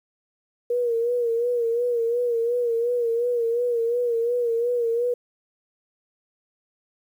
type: tone with vibrato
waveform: sine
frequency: 473.9 Hz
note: A#4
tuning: 28 cents sharp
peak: -20 dBFS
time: 0.7-5.14 s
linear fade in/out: 5 ms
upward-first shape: sine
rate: 2.8 Hz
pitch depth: 60 cents each way
effects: 9-bit